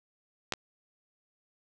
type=clicks; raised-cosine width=0.2 ms; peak=-12 / -20 dBFS; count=2; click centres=0.523 / 0.537 s; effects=none